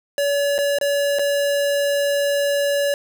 square tone with dropouts, 569 Hz, C#5, 45 cents sharp, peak -18 dBFS, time 0.18-2.94 s, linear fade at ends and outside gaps 1 ms, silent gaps 0.581-0.587 / 0.786-0.812 / 1.187-1.193 s, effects none

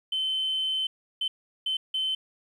sine tone bursts at uneven times, 3069 Hz, G7, 37 cents flat, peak -24 dBFS, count 4, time 0.12-0.87 / 1.21-1.28 / 1.66-1.77 / 1.94-2.15 s, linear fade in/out 5 ms, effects tanh soft clip ceiling -21 dBFS + 10-bit

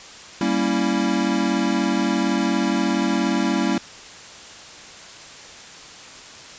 square chord, G diminished seventh, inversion none, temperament equal, 196 / 233.1 / 277.2 / 329.6 Hz, G3 / Bb3 / Db4 / Fb4, 0 / 0 / 0 / 0 cents, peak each -25 dBFS, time 0.41-3.78 s, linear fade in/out 2 ms, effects white hiss -40 dBFS RMS until 6.58 s + resampled to 16000 Hz

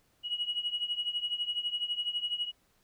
sine tone with tremolo, 2908 Hz, F#7, 31 cents flat, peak -26 dBFS, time 0.23-2.52 s, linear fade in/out 50 ms, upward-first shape triangle, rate 12 Hz, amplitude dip 90%, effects tanh soft clip ceiling -23 dBFS + pink hiss -70 dBFS RMS until 2.83 s

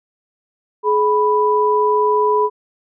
sine tone pair together, 422.6 / 987.8 Hz, G#4 / B5, +30 / 0 cents, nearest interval octave + minor third, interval 1470 cents, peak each -15 dBFS, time 0.83-2.5 s, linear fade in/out 50 ms, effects none

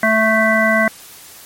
harmonic tone, 220 Hz, A3, in tune, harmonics 1 / 3 / 5 / 7 / 9, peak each -18 / -16 / -21 / -18 / -16 dBFS, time 0.03-0.88 s, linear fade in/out 2 ms, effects white hiss -39 dBFS RMS until 1.45 s + MP3 64 kbps

